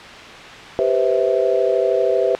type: chord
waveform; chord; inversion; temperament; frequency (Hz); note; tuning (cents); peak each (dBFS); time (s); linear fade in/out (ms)
sine; C major seventh; second; just; 392.4 / 490.5 / 523.3 / 654.1; G4 / B4 / C5 / E5; +2 / -12 / 0 / -14; -20; 0.79-2.35; 0
effects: white hiss -35 dBFS RMS until 2.39 s + low-pass 3000 Hz 12 dB/octave